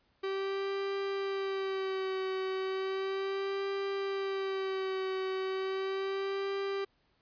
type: tone with vibrato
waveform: 45% pulse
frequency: 386.4 Hz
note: G4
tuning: 25 cents flat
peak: -32 dBFS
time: 0.23-6.85 s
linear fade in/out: 10 ms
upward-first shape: sine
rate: 0.35 Hz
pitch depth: 34 cents each way
effects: pink hiss -72 dBFS RMS until 7.21 s + resampled to 11025 Hz